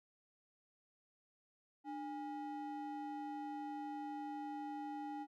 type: ring-modulated tone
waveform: triangle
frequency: 558 Hz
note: C#5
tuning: 11 cents sharp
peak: -37 dBFS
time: 1.84-5.27 s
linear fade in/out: 50 ms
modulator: 260 Hz
effects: none